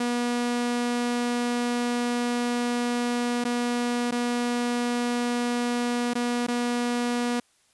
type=tone with dropouts; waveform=sawtooth; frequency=241.5 Hz; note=B3; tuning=39 cents flat; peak=-20 dBFS; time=0-7.4 s; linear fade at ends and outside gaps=5 ms; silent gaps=3.441-3.45 / 4.111-4.121 / 6.136-6.152 / 6.467-6.482 s; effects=white hiss -64 dBFS RMS until 7.73 s + resampled to 24000 Hz